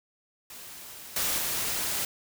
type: noise with level steps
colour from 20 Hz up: white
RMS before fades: -44 / -28 / -30 dBFS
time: 0.5-2.05 s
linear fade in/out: 2 ms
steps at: 1.16 / 1.38 s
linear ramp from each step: 2 ms
effects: none